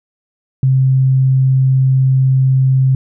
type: tone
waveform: sine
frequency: 132 Hz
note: C3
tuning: 16 cents sharp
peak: -8 dBFS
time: 0.63-2.95 s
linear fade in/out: 2 ms
effects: none